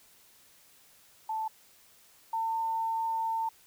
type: tone pair in turn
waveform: sine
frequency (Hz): 880 / 901.1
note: A5 / A5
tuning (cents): 0 / +41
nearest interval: unison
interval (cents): 41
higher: second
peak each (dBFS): -30 / -28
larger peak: second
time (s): 1.29-1.48 / 2.33-3.49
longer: second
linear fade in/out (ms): 5
effects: white hiss -60 dBFS RMS until 3.66 s